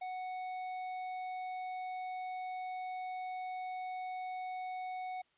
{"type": "tone with hard clipping", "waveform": "sine", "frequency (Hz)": 740, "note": "F#5", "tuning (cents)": 0, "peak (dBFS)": -40, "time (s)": [0.01, 5.22], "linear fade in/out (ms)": 10, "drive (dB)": 7, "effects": ["white hiss -73 dBFS RMS until 5.37 s", "resampled to 8000 Hz"]}